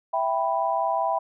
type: chord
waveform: sine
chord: E minor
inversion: none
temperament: equal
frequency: 659.3 / 784 / 987.8 Hz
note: E5 / G5 / B5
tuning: 0 / 0 / 0 cents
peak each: -26 dBFS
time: 0.13-1.19 s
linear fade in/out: 10 ms
effects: none